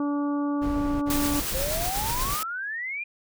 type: harmonic tone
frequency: 288.4 Hz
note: D4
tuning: 31 cents flat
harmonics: 1 / 2 / 3 / 4 / 5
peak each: -24 / -36 / -38 / -36 / -47 dBFS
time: 0-1.4 s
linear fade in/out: 2 ms
type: noise bursts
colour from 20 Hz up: brown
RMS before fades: -32 dBFS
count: 4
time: 0.61-2.355 s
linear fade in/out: 20 ms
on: 410 ms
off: 35 ms
type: noise with tremolo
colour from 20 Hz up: white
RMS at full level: -29 dBFS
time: 1.1-2.43 s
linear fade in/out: 2 ms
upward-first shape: sine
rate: 8.3 Hz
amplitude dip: 30%
type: exponential sweep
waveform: sine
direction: up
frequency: 514 to 2456 Hz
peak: -29 dBFS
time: 1.54-3.04 s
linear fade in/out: 10 ms
effects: none